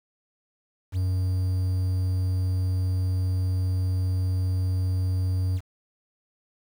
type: tone with quantisation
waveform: triangle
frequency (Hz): 92.5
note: F#2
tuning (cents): 0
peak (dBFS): -20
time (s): 0.92-5.61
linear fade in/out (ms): 50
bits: 8
effects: none